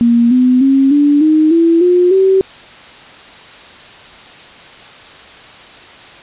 sine tone with pitch steps, 235.5 / 252.4 / 270.5 / 289.9 / 310.7 / 333 / 357 / 382.6 Hz, A#3 / B3 / C#4 / D4 / D#4 / E4 / F4 / G4, +18 / +38 / -42 / -22 / -2 / +18 / +38 / -42 cents, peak -6 dBFS, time 0.01-2.41 s, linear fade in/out 0 ms, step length 300 ms, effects white hiss -36 dBFS RMS until 6.22 s + resampled to 8000 Hz

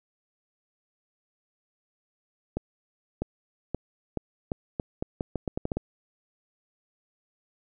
accelerating click train, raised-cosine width 2 ms, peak -15 dBFS, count 14, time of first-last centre 2.57-5.77 s, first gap 650 ms, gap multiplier 0.81, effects none

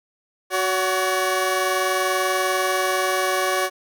15% pulse tone pair together, 371.4 / 567.3 Hz, F#4 / C#5, +7 / +40 cents, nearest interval perfect fifth, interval 733 cents, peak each -16 dBFS, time 0.5-3.7 s, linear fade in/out 50 ms, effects none

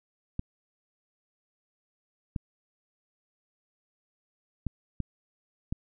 clicks, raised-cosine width 5 ms, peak -18 dBFS, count 5, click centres 0.394 / 2.362 / 4.667 / 5.003 / 5.725 s, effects none

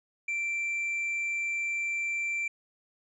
triangle tone, 2349 Hz, D7, in tune, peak -27 dBFS, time 0.28-2.48 s, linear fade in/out 5 ms, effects resampled to 22050 Hz

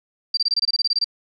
sine tone bursts, 4699 Hz, D8, in tune, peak -16 dBFS, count 13, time 0.34-1.044 s, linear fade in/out 5 ms, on 32 ms, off 24 ms, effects none

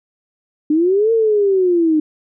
sine linear two-way sweep, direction up then down, 293.7 to 459.7 to 302.2 Hz, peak -11 dBFS, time 0.7-2 s, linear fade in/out 5 ms, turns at 1.12 s, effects none

